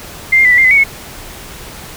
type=tone with pitch steps; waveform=sine; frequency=2096 / 2113 / 1995 / 1960 / 2099 / 2027 / 2238 / 2193 Hz; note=C7 / C7 / B6 / B6 / C7 / B6 / C#7 / C#7; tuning=+2 / +16 / +17 / -14 / +5 / +45 / +16 / -19 cents; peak=-5 dBFS; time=0.32-0.84 s; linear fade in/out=10 ms; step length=65 ms; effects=pink hiss -31 dBFS RMS until 1.96 s